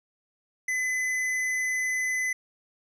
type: tone with hard clipping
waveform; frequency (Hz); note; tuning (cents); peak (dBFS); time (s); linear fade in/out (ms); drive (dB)
sine; 2018; B6; +37; -27; 0.68-2.33; 5; 10
effects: none